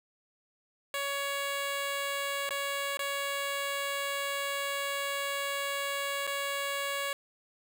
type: tone with dropouts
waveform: 10% pulse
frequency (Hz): 560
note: C#5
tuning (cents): +18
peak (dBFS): -23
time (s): 0.94-7.13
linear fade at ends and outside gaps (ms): 1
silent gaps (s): 2.491-2.507 / 2.971-2.992 / 6.269-6.275
effects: none